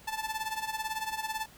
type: tone with tremolo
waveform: sawtooth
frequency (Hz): 877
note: A5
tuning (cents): -6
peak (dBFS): -26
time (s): 0.07-1.46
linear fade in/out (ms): 10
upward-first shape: sine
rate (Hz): 18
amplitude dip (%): 75
effects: pink hiss -55 dBFS RMS until 1.57 s